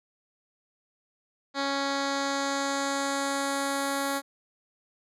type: tone with low-pass filter sweep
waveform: 10% pulse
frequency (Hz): 277.2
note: C#4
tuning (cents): 0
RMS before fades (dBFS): -29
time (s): 1.54-4.22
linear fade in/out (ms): 50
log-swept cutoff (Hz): 4700 to 12000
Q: 1.7
effects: none

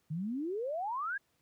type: exponential sweep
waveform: sine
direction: up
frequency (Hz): 146.83 to 1691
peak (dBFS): -33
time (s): 0.1-1.18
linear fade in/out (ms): 10
effects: pink hiss -75 dBFS RMS until 1.41 s + high-pass 80 Hz 12 dB/octave

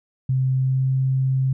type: tone with pitch glide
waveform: sine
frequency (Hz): 130.81 to 132.18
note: C3 to C3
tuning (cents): 0 to +18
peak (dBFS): -17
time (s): 0.29-1.53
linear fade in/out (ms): 5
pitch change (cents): +18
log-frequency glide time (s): 0.53-0.93
effects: none

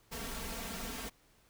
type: noise with comb filter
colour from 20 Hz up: pink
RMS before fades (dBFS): -41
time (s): 0.11-1.1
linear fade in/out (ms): 20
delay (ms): 4.4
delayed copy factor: +0.95
effects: pink hiss -67 dBFS RMS until 1.49 s

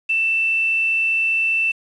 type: tone with quantisation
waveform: sine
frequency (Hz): 2665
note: E7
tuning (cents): +18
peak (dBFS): -16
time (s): 0.09-1.72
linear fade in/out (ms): 10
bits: 7
effects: resampled to 22050 Hz

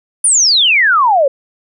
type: exponential sweep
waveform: sine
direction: down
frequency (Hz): 9956 to 524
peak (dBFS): -7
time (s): 0.24-1.28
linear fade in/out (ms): 5
effects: none

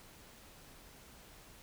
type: silence
effects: pink hiss -57 dBFS RMS until 1.62 s

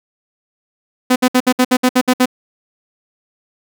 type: tone bursts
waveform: sawtooth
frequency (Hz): 252.7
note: B3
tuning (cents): +40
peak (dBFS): -5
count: 10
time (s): 1.1-2.258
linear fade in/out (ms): 10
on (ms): 60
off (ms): 62
effects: none

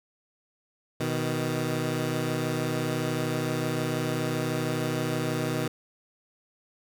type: tone pair together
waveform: 15% pulse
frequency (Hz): 123.9 / 156.56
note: B2 / D#3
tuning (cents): +6 / +11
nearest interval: major third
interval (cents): 405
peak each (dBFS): -23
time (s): 1-5.68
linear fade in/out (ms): 5
effects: none

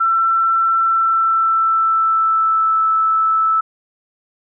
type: tone with pitch glide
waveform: sine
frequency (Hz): 1342 to 1312.9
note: E6 to E6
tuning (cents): +31 to -7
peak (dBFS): -12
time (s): 0-3.61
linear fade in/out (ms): 10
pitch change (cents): -38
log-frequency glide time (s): 0.78-2.87
effects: none

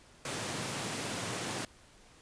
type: high-pass noise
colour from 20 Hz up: pink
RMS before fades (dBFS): -37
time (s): 0.25-1.65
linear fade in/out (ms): 2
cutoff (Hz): 100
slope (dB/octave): 48
effects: pink hiss -59 dBFS RMS until 2.21 s + resampled to 22050 Hz

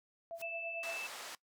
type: tone with tremolo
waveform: sine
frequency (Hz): 670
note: E5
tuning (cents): +28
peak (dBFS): -39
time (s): 0.31-0.97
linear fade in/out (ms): 0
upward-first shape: triangle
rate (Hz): 9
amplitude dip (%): 85
type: noise with exponential growth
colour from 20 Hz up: white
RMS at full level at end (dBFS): -45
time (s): 0.34-0.42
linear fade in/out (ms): 5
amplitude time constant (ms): 17
type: tone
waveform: sine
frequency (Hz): 2637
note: E7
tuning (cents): 0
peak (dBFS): -40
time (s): 0.42-1.07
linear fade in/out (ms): 5
type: band-pass noise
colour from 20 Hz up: pink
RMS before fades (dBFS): -47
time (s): 0.83-1.35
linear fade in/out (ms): 2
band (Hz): 720 to 9400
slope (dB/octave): 12
effects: noise-tail reverb RT60 0.1 s tail -20 dB re dry

